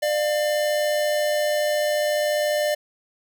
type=tone pair together; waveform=square; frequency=597.6 / 698 Hz; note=D5 / F5; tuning=+30 / -1 cents; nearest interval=minor third; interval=269 cents; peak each=-21 / -31 dBFS; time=0.02-2.75 s; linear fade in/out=10 ms; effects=none